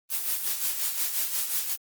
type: noise with tremolo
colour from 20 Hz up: blue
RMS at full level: -26 dBFS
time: 0.09-1.77 s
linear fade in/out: 50 ms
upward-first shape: sine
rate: 5.6 Hz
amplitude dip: 55%
effects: Opus 24 kbps